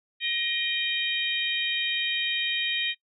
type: harmonic tone with a mistuned harmonic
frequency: 626 Hz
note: D#5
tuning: 10 cents sharp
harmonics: 3 / 4 / 5 / 6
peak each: -33 / -30 / -29 / -30 dBFS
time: 0.2-2.95 s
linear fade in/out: 50 ms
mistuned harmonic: 4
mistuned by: -60 cents
effects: noise-tail reverb RT60 0.1 s tail -22 dB re dry

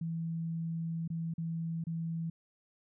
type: tone with dropouts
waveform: sine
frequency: 164.81 Hz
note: E3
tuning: in tune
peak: -33 dBFS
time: 0.01-2.3 s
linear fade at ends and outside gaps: 5 ms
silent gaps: 1.078-1.101 / 1.339-1.38 / 1.84-1.868 s
effects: none

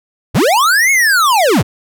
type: linear two-way sweep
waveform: square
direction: up then down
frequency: 61.74 to 2217 to 61.74 Hz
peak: -9 dBFS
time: 0.34-1.63 s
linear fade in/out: 20 ms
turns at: 0.91 s
effects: none

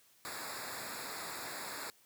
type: noise with comb filter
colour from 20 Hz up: pink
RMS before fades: -43 dBFS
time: 0.25-1.9 s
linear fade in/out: 0 ms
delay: 0.33 ms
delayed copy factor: -0.9
effects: white hiss -66 dBFS RMS until 2.05 s + high-pass 80 Hz 12 dB/octave

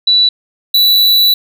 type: tone pair in turn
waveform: sine / square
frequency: 3951 / 3951 Hz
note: B7 / B7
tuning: 0 / 0 cents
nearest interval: unison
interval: 0 cents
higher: neither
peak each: -6 / -7 dBFS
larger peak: first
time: 0.07-0.29 / 0.74-1.34 s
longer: second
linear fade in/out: 5 ms
effects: none

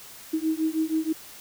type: beating tone pair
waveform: sine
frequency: 314.3 / 320.6 Hz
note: D#4 / E4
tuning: +18 / -48 cents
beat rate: 6.3 Hz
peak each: -26 dBFS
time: 0.33-1.13 s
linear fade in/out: 10 ms
effects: white hiss -45 dBFS RMS until 1.4 s

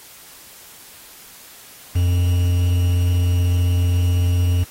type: tone with quantisation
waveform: triangle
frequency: 88.4 Hz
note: F2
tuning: 22 cents sharp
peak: -12 dBFS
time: 1.95-4.64 s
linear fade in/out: 10 ms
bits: 6
effects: white hiss -43 dBFS RMS until 4.7 s + AAC 48 kbps

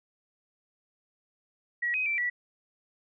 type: tone with pitch steps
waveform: sine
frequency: 1918 / 2518 / 2339 / 1948 Hz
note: A#6 / D#7 / D7 / B6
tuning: +49 / +20 / -8 / -24 cents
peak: -26 dBFS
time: 1.82-2.3 s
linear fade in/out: 10 ms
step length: 120 ms
effects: none

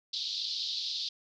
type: band-pass noise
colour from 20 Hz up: pink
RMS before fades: -35 dBFS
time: 0.13-1.09 s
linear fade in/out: 5 ms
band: 3600 to 4800 Hz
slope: 48 dB/octave
effects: none

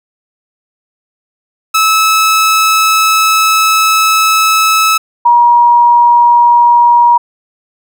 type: tone pair in turn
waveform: sawtooth / sine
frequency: 1300 / 953.7 Hz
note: E6 / A#5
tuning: -24 / +39 cents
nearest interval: perfect fourth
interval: 537 cents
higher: first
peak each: -3 dBFS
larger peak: neither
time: 1.74-4.98 / 5.25-7.18 s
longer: first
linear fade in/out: 10 ms
effects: none

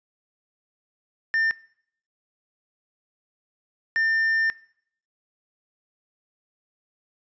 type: tone bursts at uneven times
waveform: triangle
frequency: 1800 Hz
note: A6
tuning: 39 cents sharp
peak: -18 dBFS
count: 2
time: 1.34-1.51 / 3.96-4.5 s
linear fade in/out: 0 ms
effects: noise-tail reverb RT60 0.6 s tail -21 dB re dry + resampled to 16000 Hz

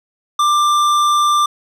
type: tone with tanh clipping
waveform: sine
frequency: 1185 Hz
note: D6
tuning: 15 cents sharp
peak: -13 dBFS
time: 0.39-1.46 s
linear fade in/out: 5 ms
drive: 15 dB
effects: none

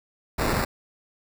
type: noise with sample-and-hold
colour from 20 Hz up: pink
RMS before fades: -24 dBFS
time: 0.38-0.65 s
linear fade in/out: 10 ms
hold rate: 3150 Hz
effects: none

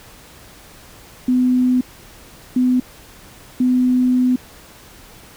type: tone bursts at uneven times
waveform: sine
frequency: 251.8 Hz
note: B3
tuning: 34 cents sharp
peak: -12 dBFS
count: 3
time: 1.28-1.81 / 2.56-2.8 / 3.6-4.36 s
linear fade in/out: 5 ms
effects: pink hiss -43 dBFS RMS until 5.36 s

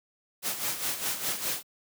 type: noise with tremolo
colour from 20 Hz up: white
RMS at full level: -29 dBFS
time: 0.42-1.63 s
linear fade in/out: 50 ms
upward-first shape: sine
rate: 4.9 Hz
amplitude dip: 65%
effects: high-pass 100 Hz 12 dB/octave

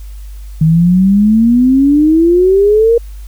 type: exponential sweep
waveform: sine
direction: up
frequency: 155.56 to 474.2 Hz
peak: -5 dBFS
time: 0.61-2.98 s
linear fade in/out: 5 ms
effects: added 50 Hz sine -25 dBFS peak until 3.27 s + white hiss -46 dBFS RMS until 3.27 s

